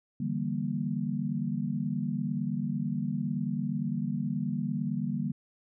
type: chord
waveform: sine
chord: E half-diminished seventh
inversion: third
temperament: equal with one note detuned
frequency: 146.83 / 164.81 / 196 / 235.2 Hz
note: D3 / E3 / G3 / Bb3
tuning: 0 / 0 / 0 / +16 cents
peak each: -34 / -37 / -33 / -33 dBFS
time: 0.2-5.32 s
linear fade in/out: 5 ms
effects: none